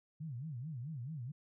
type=tone with vibrato; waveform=sine; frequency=138.1 Hz; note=C#3; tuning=6 cents flat; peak=-40 dBFS; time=0.2-1.32 s; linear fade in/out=10 ms; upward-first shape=sine; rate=4.6 Hz; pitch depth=290 cents each way; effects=none